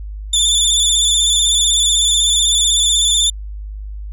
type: tone with vibrato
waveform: 25% pulse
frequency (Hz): 3523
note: A7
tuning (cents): +1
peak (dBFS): -7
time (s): 0.33-3.3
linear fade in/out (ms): 5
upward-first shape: square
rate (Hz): 16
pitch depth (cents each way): 35
effects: added 51 Hz sine -25 dBFS peak until 4.12 s

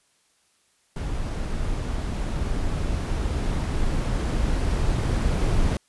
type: noise with level ramp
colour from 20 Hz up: brown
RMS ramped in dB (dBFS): -28 to -21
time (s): 0.96-5.77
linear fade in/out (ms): 2
effects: white hiss -65 dBFS RMS until 5.88 s + resampled to 24000 Hz

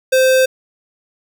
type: tone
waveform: square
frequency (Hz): 520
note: C5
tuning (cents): -11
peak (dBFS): -10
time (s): 0.12-0.46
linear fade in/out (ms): 10
effects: none

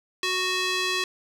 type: tone with band-pass filter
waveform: square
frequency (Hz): 370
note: F#4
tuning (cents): 0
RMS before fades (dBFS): -26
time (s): 0.23-1.04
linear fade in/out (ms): 2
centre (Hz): 3500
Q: 1.1
effects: none

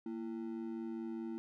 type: ring-modulated tone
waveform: triangle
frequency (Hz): 282.4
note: C#4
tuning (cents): +32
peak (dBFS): -34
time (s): 0.06-1.38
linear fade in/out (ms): 0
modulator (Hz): 52.4
effects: none

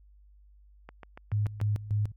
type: click train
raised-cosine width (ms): 0.5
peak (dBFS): -29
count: 6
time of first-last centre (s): 0.89-1.602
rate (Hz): 7.02
type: tone with tremolo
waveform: sine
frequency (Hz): 104.6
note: G#2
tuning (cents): +13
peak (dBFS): -24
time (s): 1.32-2.12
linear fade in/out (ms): 5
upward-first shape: square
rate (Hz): 3.4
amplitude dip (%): 80
effects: added 50 Hz sine -54 dBFS peak until 2.16 s

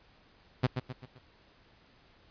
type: tone with echo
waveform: sawtooth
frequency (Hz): 127.3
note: C3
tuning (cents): -47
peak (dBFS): -19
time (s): 0.63-0.67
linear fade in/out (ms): 10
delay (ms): 130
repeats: 4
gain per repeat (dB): -7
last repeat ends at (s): 1.19
effects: pink hiss -62 dBFS RMS until 2.3 s + resampled to 11025 Hz

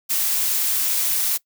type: noise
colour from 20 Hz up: blue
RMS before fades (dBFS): -21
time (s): 0.09-1.38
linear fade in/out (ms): 20
effects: noise-tail reverb RT60 0.1 s tail -21 dB re dry

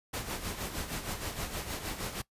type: noise with tremolo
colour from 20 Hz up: pink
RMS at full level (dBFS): -35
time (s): 0.13-2.22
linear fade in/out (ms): 10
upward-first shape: sine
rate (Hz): 6.4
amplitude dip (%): 60
effects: noise-tail reverb RT60 0.1 s tail -20 dB re dry + resampled to 32000 Hz

